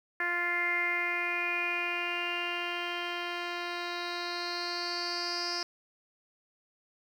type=tone with low-pass filter sweep; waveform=10% pulse; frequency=349.2 Hz; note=F4; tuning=in tune; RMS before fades=-33 dBFS; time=0.2-5.63 s; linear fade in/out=2 ms; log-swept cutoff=1900 to 5100 Hz; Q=8.6; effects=10-bit